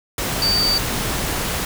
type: tone in noise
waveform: sine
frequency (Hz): 4615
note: D8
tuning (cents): -31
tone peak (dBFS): -16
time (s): 0.42-0.78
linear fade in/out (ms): 2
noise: pink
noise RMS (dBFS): -23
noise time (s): 0.18-1.65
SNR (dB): +4
effects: none